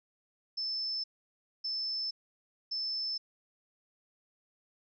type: tone bursts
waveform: sine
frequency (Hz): 5270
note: E8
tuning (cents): -1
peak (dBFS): -32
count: 3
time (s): 0.57-3.18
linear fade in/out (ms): 10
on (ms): 470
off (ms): 600
effects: none